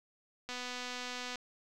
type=click train; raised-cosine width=0.2 ms; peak=-24 dBFS; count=216; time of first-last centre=0.49-1.357 s; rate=248 Hz; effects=11-bit